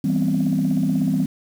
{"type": "chord", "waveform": "sine", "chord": "C major seventh", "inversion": "first", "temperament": "just", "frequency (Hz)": [163.52, 196.22, 245.3, 261.6], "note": ["E3", "G3", "B3", "C4"], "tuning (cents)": [-14, 2, -12, 0], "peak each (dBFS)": [-22, -21, -24, -21], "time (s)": [0.04, 1.26], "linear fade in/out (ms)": 5, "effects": ["tanh soft clip ceiling -11 dBFS", "7-bit"]}